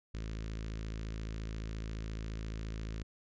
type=tone with notch filter; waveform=sawtooth; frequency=54.4 Hz; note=A1; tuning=19 cents flat; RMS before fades=-40 dBFS; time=0.14-3.03 s; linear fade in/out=5 ms; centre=800 Hz; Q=0.85; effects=resampled to 16000 Hz